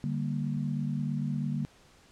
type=chord; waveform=sine; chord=G minor; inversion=second; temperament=equal; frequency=146.83 / 196 / 233.1 Hz; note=D3 / G3 / Bb3; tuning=0 / 0 / 0 cents; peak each=-31 / -35 / -34 dBFS; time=0.04-1.65 s; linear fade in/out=0 ms; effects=pink hiss -59 dBFS RMS until 2.11 s + low-pass 8000 Hz 12 dB/octave